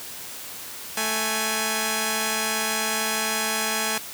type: tone pair together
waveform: 5% pulse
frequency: 220 / 830.6 Hz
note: A3 / G#5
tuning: 0 / 0 cents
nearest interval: octave + major seventh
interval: 2300 cents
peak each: -15 / -14 dBFS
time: 0.97-3.98 s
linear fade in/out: 2 ms
effects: white hiss -37 dBFS RMS until 4.13 s + high-pass 60 Hz 12 dB/octave